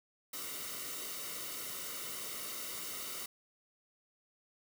white noise with comb filter, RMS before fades -42 dBFS, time 0.33-3.26 s, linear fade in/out 5 ms, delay 1.2 ms, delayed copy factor -0.65, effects none

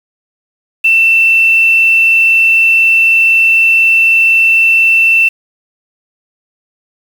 sine tone with quantisation, 2679 Hz, E7, 27 cents sharp, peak -5 dBFS, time 0.84-5.29 s, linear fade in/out 10 ms, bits 5, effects none

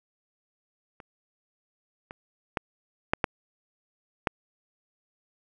clicks, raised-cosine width 0.5 ms, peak -29 / -24 / -11 / -6 / -7 / -8 dBFS, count 6, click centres 1.002 / 2.109 / 2.572 / 3.135 / 3.242 / 4.272 s, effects none

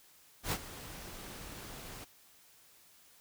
pink noise with ADSR envelope, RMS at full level -32 dBFS, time 0.43-2.05 s, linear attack 89 ms, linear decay 56 ms, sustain -15 dB, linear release 15 ms, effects white hiss -62 dBFS RMS until 3.2 s

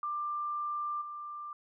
sine tone with level steps, 1187 Hz, D6, 18 cents sharp, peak -32 / -39 dBFS, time 0.03-1.53 s, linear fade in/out 2 ms, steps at 1.01 s, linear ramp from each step 10 ms, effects none

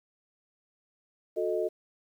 sine chord, D# diminished, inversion first, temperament equal with one note detuned, 362 / 440 / 622.3 Hz, F#4 / A4 / D#5, -38 / 0 / 0 cents, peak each -31 dBFS, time 1.36-1.69 s, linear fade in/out 20 ms, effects 10-bit

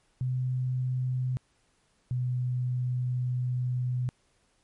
sine tone pair in turn, 127.5 / 125.09 Hz, C3 / B2, -44 / +23 cents, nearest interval unison, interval 33 cents, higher first, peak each -26 dBFS, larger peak neither, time 0.21-1.37 / 2.11-4.09 s, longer second, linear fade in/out 0 ms, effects pink hiss -69 dBFS RMS until 4.63 s + MP3 48 kbps

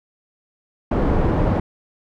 pink low-pass noise, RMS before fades -18 dBFS, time 0.91-1.6 s, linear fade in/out 5 ms, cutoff 800 Hz, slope 12 dB/octave, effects none

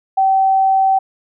sine tone, 770 Hz, G5, 31 cents flat, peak -10 dBFS, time 0.17-0.99 s, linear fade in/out 10 ms, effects none

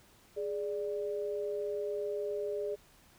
sine tone pair together, 415.3 / 588 Hz, G#4 / D5, 0 / +2 cents, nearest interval tritone, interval 602 cents, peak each -34 / -38 dBFS, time 0.36-2.76 s, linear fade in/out 20 ms, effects pink hiss -62 dBFS RMS until 3.18 s

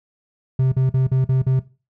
triangle tone bursts, 130.81 Hz, C3, in tune, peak -12 dBFS, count 6, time 0.59-1.595 s, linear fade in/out 5 ms, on 130 ms, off 45 ms, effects noise-tail reverb RT60 0.3 s tail -17 dB re dry

